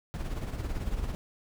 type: noise with tremolo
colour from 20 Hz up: brown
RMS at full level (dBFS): -31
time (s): 0.14-1.15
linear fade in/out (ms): 0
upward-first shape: sine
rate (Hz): 18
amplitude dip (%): 55
effects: none